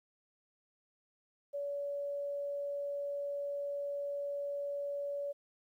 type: tone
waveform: sine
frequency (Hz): 569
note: C#5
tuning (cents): +45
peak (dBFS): -35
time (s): 1.53-5.33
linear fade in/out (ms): 20
effects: 12-bit